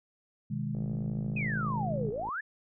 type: chord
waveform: sine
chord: G# minor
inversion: first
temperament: equal with one note detuned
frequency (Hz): 126.58 / 155.56 / 207.7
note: B2 / D#3 / G#3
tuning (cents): +43 / 0 / 0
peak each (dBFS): -35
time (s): 0.5-2.1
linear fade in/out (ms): 10
type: click train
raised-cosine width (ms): 2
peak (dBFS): -31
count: 85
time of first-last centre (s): 0.75-2.288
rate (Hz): 54.6
type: exponential two-way sweep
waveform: sine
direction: down then up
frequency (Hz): 2598 to 400.4 to 1805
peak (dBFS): -32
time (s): 1.36-2.41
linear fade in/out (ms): 10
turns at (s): 2.1
effects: none